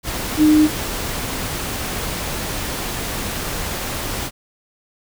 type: tone in noise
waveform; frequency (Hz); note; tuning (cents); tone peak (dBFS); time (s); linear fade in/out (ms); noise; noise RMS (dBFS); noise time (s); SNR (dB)
sine; 305.9; D#4; -29; -9; 0.37-0.69; 50; pink; -25; 0.03-4.31; +13
effects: none